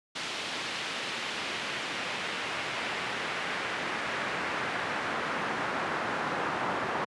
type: noise with band-pass filter sweep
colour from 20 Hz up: brown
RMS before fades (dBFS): -33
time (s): 0.15-7.05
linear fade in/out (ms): 10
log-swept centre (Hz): 3500 to 1200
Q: 1.1
effects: high-pass 150 Hz 12 dB/octave + resampled to 24000 Hz